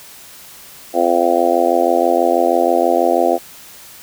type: harmonic tone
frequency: 86.2 Hz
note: F2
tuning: 22 cents flat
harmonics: 3 / 4 / 5 / 6 / 7 / 8 / 9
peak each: -23 / -18 / -24 / -18 / -21 / -16 / -20 dBFS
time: 0.93-3.39 s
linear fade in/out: 50 ms
effects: white hiss -39 dBFS RMS until 4.02 s